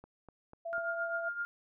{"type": "click train", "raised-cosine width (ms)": 1, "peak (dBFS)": -37, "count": 4, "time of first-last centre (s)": [0.04, 0.781], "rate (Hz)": 4.05}
{"type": "tone", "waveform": "sine", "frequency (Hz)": 670, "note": "E5", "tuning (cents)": 28, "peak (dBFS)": -36, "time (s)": [0.65, 1.29], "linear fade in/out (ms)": 10}
{"type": "tone with tremolo", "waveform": "sine", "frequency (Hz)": 1408, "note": "F6", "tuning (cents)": 14, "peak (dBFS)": -31, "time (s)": [0.73, 1.45], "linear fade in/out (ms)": 0, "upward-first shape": "triangle", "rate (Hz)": 7.7, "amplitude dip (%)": 75}
{"effects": []}